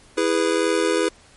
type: chord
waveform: square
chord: E major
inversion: none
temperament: just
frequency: 329.6 / 412 / 494.4 Hz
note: E4 / G#4 / B4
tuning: 0 / -14 / +2 cents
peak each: -23 dBFS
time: 0.17-1.09 s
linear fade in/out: 10 ms
effects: pink hiss -51 dBFS RMS until 1.36 s + MP3 48 kbps